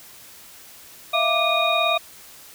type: tone cluster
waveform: sine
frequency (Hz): 650 / 688 / 1180 / 2456 / 3740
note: E5 / F5 / D6 / D#7 / A#7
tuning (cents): -24 / -26 / +8 / -23 / +5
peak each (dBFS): -24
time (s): 1.13-1.98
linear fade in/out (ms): 10
effects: white hiss -45 dBFS RMS until 2.54 s